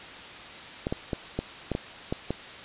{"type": "clicks", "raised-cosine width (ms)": 2, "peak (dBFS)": -14, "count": 8, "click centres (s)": [0.869, 0.925, 1.132, 1.39, 1.717, 1.751, 2.125, 2.306], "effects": ["white hiss -42 dBFS RMS until 2.64 s", "resampled to 8000 Hz"]}